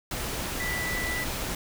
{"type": "tone in noise", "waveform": "sine", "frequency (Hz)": 1975.5, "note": "B6", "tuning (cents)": 0, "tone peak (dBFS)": -30, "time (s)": [0.6, 1.24], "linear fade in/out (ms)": 2, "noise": "pink", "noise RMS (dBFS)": -32, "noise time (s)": [0.11, 1.55], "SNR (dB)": -1, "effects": []}